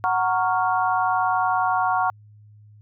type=chord; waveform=sine; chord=Gb major seventh; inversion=none; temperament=equal with one note detuned; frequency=740 / 929.6 / 1108.7 / 1396.9 Hz; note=Gb5 / Bb5 / Db6 / F6; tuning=0 / -5 / 0 / 0 cents; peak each=-22 / -25 / -24 / -27 dBFS; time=0.04-2.1 s; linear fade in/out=0 ms; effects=added 105 Hz sine -46 dBFS peak until 2.81 s